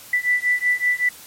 sine beating tone pair, 1975.5 / 1980.8 Hz, B6 / B6, 0 / +5 cents, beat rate 5.3 Hz, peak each -20 dBFS, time 0.13-1.09 s, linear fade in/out 5 ms, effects white hiss -42 dBFS RMS until 1.26 s + MP3 64 kbps

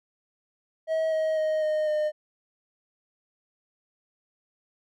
triangle tone with pitch steps, 640 / 631.9 / 623.9 / 616.1 / 608.3 Hz, D#5 / D#5 / D#5 / D#5 / D#5, +49 / +27 / +5 / -17 / -39 cents, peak -21 dBFS, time 0.87-2.12 s, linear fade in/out 50 ms, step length 250 ms, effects none

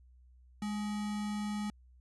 sine tone with sample-and-hold, 207.7 Hz, G#3, in tune, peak -33 dBFS, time 0.62-1.7 s, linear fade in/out 2 ms, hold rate 1050 Hz, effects added 62 Hz sine -57 dBFS peak until 2 s + resampled to 24000 Hz

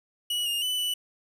45% pulse tone with pitch steps, 2926 / 2835 / 2993 / 2970 Hz, F#7 / F7 / F#7 / F#7, -20 / +25 / +19 / +6 cents, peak -26 dBFS, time 0.3-0.94 s, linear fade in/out 5 ms, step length 160 ms, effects 11-bit

